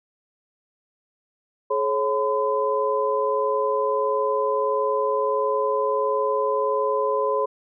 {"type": "tone cluster", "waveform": "sine", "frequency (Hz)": [424.5, 546, 1014], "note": ["G#4", "C#5", "B5"], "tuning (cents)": [38, -26, 45], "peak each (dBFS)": -24, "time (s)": [1.7, 7.46], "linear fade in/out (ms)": 10, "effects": []}